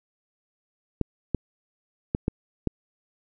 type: clicks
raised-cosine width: 3 ms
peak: -10 dBFS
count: 5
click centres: 1.013 / 1.347 / 2.149 / 2.281 / 2.673 s
effects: none